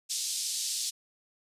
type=band-pass noise; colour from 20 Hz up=pink; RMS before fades=-33 dBFS; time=0.09-0.91 s; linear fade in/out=20 ms; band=4100 to 10000 Hz; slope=24 dB/octave; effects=resampled to 32000 Hz